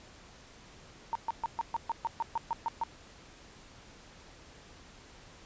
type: tone bursts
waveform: sine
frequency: 920 Hz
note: A#5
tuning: 23 cents flat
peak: -28 dBFS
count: 12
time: 1.13-2.836 s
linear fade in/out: 0 ms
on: 23 ms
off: 130 ms
effects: pink hiss -54 dBFS RMS until 5.45 s + resampled to 16000 Hz